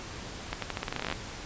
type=accelerating click train; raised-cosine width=0.3 ms; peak=-15 dBFS; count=16; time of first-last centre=0.53-1.125 s; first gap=93 ms; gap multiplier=0.86; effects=pink hiss -41 dBFS RMS until 1.45 s + resampled to 16000 Hz